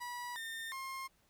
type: tone with pitch steps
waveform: 30% pulse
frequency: 973 / 1814 / 1066 Hz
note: B5 / A#6 / C6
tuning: -26 / -48 / +32 cents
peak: -38 dBFS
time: 0-1.08 s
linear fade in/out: 20 ms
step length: 360 ms
effects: pink hiss -72 dBFS RMS until 1.29 s